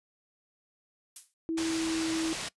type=noise with exponential decay; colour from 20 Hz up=violet; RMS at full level=-35 dBFS; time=1.16-1.34 s; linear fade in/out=2 ms; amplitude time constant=38 ms
type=tone with pitch glide; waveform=sine; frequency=326 to 323.6 Hz; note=E4 to E4; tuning=-19 to -32 cents; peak=-28 dBFS; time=1.49-2.33 s; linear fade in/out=0 ms; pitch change=-13 cents; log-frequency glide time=1.65-2.02 s
type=low-pass noise; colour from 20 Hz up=white; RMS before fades=-37 dBFS; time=1.57-2.49 s; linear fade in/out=10 ms; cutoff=6500 Hz; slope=12 dB/octave
effects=noise-tail reverb RT60 0.1 s tail -20 dB re dry + resampled to 24000 Hz